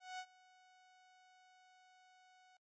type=tone with ADSR envelope; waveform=sawtooth; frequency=740 Hz; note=F#5; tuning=in tune; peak=-39 dBFS; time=0-2.57 s; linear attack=190 ms; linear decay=64 ms; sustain=-22 dB; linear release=3 ms; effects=noise-tail reverb RT60 0.1 s tail -23 dB re dry + resampled to 16000 Hz